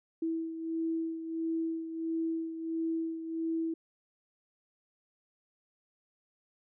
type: beating tone pair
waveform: sine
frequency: 326.3 / 327.8 Hz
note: E4 / E4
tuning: -18 / -10 cents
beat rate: 1.5 Hz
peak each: -32 / -39 dBFS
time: 0.22-3.74 s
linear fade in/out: 5 ms
effects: none